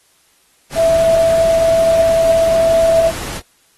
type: tone in noise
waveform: sine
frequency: 659.3 Hz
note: E5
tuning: in tune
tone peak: -9 dBFS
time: 0.75-3.12 s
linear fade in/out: 50 ms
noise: pink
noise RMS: -26 dBFS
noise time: 0.7-3.42 s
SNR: +14 dB
effects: white hiss -55 dBFS RMS until 3.77 s + AAC 32 kbps